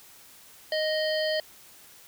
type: harmonic tone with a mistuned harmonic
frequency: 622.3 Hz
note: D#5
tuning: in tune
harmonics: 1 / 3 / 5 / 7 / 8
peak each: -26 / -33 / -35 / -35 / -37 dBFS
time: 0.72-1.4 s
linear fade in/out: 2 ms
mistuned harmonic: 8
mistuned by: -40 cents
effects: white hiss -52 dBFS RMS until 2.07 s